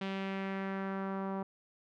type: tone with low-pass filter sweep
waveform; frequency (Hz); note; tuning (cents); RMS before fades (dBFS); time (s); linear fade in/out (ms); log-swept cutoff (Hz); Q
sawtooth; 193.5; G3; -22; -37; 0.01-1.43; 5; 3200 to 1000; 1.8
effects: none